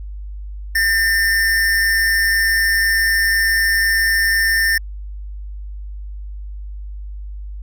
square tone with amplitude modulation, 1806 Hz, A6, 45 cents sharp, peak -12 dBFS, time 0.75-4.78 s, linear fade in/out 5 ms, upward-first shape sine, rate 202 Hz, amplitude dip 50%, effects added 50 Hz sine -27 dBFS peak until 7.62 s

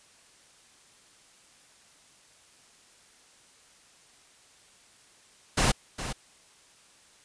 pink noise with echo, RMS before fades -23 dBFS, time 5.57-5.72 s, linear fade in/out 10 ms, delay 410 ms, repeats 1, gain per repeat -11 dB, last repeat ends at 6.13 s, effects white hiss -58 dBFS RMS until 7.24 s + resampled to 22050 Hz

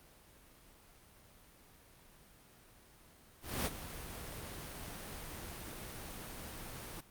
pink noise with ADSR envelope, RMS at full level -34 dBFS, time 3.41-7.01 s, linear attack 250 ms, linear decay 32 ms, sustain -12 dB, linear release 7 ms, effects pink hiss -61 dBFS RMS until 7.1 s + Opus 32 kbps

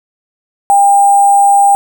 sine tone with sample-and-hold, 800 Hz, G5, 35 cents sharp, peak -4 dBFS, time 0.7-1.75 s, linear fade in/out 0 ms, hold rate 8820 Hz, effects none

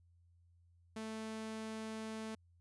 sawtooth tone, 220 Hz, A3, in tune, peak -38 dBFS, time 0.96-2.35 s, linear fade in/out 5 ms, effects added 86 Hz sine -65 dBFS peak until 2.6 s + resampled to 24000 Hz

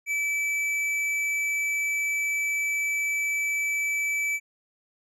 sine tone with tanh clipping, 2308 Hz, D7, 31 cents flat, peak -26 dBFS, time 0.06-4.4 s, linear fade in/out 50 ms, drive 11 dB, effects none

